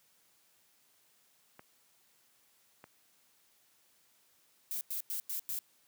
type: clicks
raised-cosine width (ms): 0.5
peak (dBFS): -35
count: 2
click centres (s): 1.594 / 2.841
type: noise bursts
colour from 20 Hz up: violet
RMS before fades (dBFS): -37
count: 5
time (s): 4.71-5.59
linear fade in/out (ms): 0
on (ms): 100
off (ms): 95
effects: white hiss -69 dBFS RMS until 5.87 s + high-pass 100 Hz 12 dB/octave